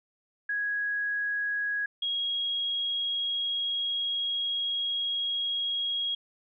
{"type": "tone pair in turn", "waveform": "sine", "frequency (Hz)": [1661.2, 3291], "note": ["G#6", "G#7"], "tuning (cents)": [0, -16], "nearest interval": "octave", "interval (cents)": 1184, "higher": "second", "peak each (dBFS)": -27, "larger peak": "neither", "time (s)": [[0.49, 1.86], [2.02, 6.15]], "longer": "second", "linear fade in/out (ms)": 5, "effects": []}